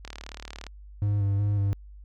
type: click train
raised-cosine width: 0.2 ms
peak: -21 dBFS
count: 24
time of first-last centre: 0.05-0.667 s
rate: 37.3 Hz
type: tone with vibrato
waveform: triangle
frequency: 101.1 Hz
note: G#2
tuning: 46 cents flat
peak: -20 dBFS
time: 1.02-1.73 s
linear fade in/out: 0 ms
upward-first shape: square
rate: 2.7 Hz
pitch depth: 25 cents each way
effects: added 50 Hz sine -43 dBFS peak until 2.04 s